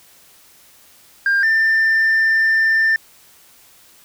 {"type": "tone pair in turn", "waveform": "sine", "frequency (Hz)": [1600, 1788.7], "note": ["G6", "A6"], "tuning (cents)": [35, 28], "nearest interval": "major second", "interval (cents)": 193, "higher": "second", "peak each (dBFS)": [-11, -10], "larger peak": "second", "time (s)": [[1.26, 1.43], [1.43, 2.96]], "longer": "second", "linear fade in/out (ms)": 2, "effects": ["tanh soft clip ceiling -11 dBFS", "white hiss -49 dBFS RMS until 4.04 s"]}